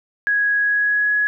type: tone with pitch glide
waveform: sine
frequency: 1661.2 to 1681.5 Hz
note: G#6 to G#6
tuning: 0 to +21 cents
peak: -15 dBFS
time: 0.27-1.27 s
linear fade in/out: 0 ms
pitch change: +21 cents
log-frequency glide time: 0.59-1.15 s
effects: none